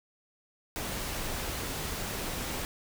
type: noise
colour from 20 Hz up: pink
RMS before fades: -35 dBFS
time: 0.76-2.65 s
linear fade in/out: 0 ms
effects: none